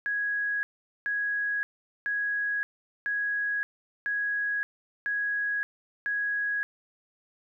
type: tone bursts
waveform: sine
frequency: 1661.2 Hz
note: G#6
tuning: in tune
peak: -26 dBFS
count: 7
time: 0.06-6.63 s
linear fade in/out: 0 ms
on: 570 ms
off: 430 ms
effects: none